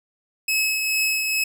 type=tone with tremolo; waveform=sawtooth; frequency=2577 Hz; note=E7; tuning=40 cents flat; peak=-15 dBFS; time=0.48-1.44 s; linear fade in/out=5 ms; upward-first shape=triangle; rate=2.3 Hz; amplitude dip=40%; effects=none